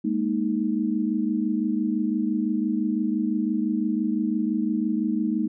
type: chord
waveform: sine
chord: Ab suspended second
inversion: none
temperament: just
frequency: 207.7 / 233.6 / 311.5 Hz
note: Ab3 / Bb3 / Eb4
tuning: 0 / +4 / +2 cents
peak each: -26 dBFS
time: 0.04-5.48 s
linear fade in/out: 10 ms
effects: none